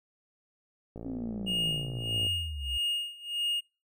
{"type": "click train", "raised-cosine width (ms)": 2, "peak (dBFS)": -28, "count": 76, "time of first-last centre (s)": [0.96, 2.267], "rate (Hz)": 57.4}
{"type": "exponential sweep", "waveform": "sine", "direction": "down", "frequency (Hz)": [277.2, 61.2], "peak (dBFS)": -34, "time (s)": [1.05, 2.78], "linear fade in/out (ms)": 10}
{"type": "tone with tremolo", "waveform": "triangle", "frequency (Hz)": 2850, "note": "F7", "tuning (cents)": 34, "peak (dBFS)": -25, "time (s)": [1.46, 3.61], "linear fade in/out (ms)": 20, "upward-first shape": "sine", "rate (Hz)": 1.6, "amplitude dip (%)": 90}
{"effects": ["noise-tail reverb RT60 0.3 s tail -26 dB re dry"]}